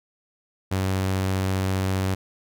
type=tone; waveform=sawtooth; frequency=95 Hz; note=F#2; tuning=46 cents sharp; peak=-18 dBFS; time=0.71-2.15 s; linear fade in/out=10 ms; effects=none